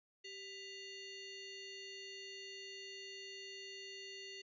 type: ring-modulated tone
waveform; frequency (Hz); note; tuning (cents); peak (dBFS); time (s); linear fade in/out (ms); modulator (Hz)
25% pulse; 1600; G6; +35; -40; 0.24-4.42; 10; 1210
effects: high-pass 400 Hz 12 dB/octave + resampled to 16000 Hz